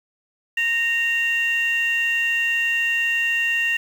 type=tone pair together; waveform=sine; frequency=1854 / 2766 Hz; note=A#6 / F7; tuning=-10 / -17 cents; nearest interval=perfect fifth; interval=693 cents; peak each=-20 dBFS; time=0.57-3.77 s; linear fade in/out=5 ms; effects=tanh soft clip ceiling -13 dBFS + 7-bit